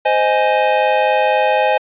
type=chord; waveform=square; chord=Ab major; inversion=first; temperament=just; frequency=519.1 / 623 / 830.6 Hz; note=C5 / Eb5 / Ab5; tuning=-14 / +2 / 0 cents; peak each=-18 / -18 / -16 dBFS; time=0.05-1.78 s; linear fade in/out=10 ms; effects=resampled to 8000 Hz + 8-bit